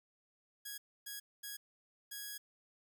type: tone bursts at uneven times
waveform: 5% pulse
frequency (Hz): 1658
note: G#6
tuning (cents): -3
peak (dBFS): -32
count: 4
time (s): 0.65-0.78 / 1.06-1.2 / 1.43-1.57 / 2.11-2.38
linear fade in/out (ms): 10
effects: none